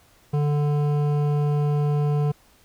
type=tone with hard clipping; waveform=triangle; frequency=146.83 Hz; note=D3; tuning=in tune; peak=-21 dBFS; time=0.33-2.32 s; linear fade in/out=10 ms; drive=16 dB; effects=pink hiss -57 dBFS RMS until 2.64 s